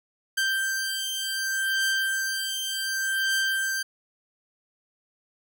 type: beating tone pair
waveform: sawtooth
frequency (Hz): 1568 / 1568.67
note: G6 / G6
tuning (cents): 0 / +1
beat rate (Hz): 0.67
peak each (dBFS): -24 / -25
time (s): 0.37-3.83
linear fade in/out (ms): 10
effects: none